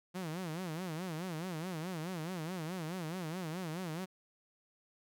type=tone with vibrato; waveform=sawtooth; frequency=170.7 Hz; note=F3; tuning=39 cents flat; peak=-34 dBFS; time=0.14-4.06 s; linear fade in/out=20 ms; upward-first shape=sine; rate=4.7 Hz; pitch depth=180 cents each way; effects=none